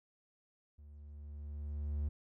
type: tone with level ramp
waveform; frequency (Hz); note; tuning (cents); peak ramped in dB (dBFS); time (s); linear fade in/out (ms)
triangle; 73.42; D2; 0; -51 to -30; 0.78-2.09; 10
effects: none